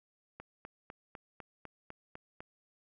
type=click train; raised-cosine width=0.5 ms; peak=-30 dBFS; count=9; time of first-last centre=0.4-2.405 s; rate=3.99 Hz; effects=none